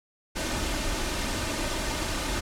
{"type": "noise with comb filter", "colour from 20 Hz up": "pink", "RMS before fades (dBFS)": -29, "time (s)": [0.35, 2.41], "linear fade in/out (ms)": 20, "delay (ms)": 3.3, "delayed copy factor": 0.5, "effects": ["low-pass 9000 Hz 12 dB/octave"]}